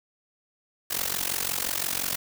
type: noise with amplitude modulation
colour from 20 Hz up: white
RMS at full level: -25 dBFS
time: 0.9-2.16 s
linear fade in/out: 10 ms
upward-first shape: sine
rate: 45.8 Hz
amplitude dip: 90%
effects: none